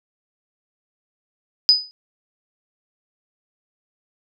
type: tone with exponential decay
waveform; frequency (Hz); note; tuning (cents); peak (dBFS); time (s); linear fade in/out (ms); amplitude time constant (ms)
sine; 4984; D#8; +2; -6; 1.69-1.91; 0; 46
effects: none